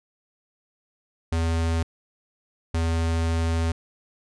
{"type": "tone bursts at uneven times", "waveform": "square", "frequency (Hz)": 82.41, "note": "E2", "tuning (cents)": 0, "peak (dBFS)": -22, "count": 2, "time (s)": [[1.32, 1.83], [2.74, 3.72]], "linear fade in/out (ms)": 5, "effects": ["resampled to 22050 Hz"]}